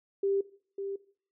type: tone with echo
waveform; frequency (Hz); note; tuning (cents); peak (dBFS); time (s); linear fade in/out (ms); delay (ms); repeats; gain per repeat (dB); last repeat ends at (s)
sine; 394.6; G4; +11; -25; 0.23-0.41; 5; 550; 1; -8; 0.96
effects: noise-tail reverb RT60 0.5 s tail -18 dB re dry